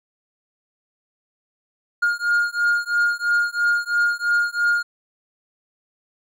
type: beating tone pair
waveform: triangle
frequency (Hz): 1418 / 1421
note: F6 / F6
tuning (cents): +26 / +30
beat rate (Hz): 3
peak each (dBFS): -19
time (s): 2.02-4.83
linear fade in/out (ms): 10
effects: none